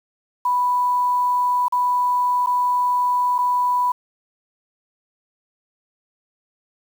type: tone with dropouts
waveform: sine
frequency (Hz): 987.8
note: B5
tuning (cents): 0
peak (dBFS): -16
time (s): 0.45-3.92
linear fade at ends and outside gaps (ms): 5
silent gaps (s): 1.683-1.723 / 2.462-2.47 / 3.382-3.386
effects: 7-bit